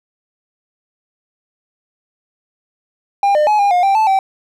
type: tone with pitch steps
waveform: triangle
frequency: 801 / 603 / 846 / 807 / 714 / 785 / 874 / 773 Hz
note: G5 / D5 / G#5 / G#5 / F5 / G5 / A5 / G5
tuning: +37 / +46 / +32 / -50 / +38 / +2 / -12 / -24 cents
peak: -8 dBFS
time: 3.23-4.19 s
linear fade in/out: 2 ms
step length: 120 ms
effects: none